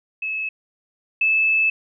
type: tone pair in turn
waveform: sine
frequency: 2593 / 2617 Hz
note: E7 / E7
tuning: -29 / -13 cents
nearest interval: unison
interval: 16 cents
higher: second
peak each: -23 / -15 dBFS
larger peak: second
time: 0.22-0.49 / 1.21-1.7 s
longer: second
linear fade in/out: 5 ms
effects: none